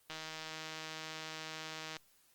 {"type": "click train", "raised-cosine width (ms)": 0.2, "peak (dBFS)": -26, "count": 296, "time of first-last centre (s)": [0.1, 1.967], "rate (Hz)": 158, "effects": ["white hiss -69 dBFS RMS until 2.34 s", "Opus 24 kbps"]}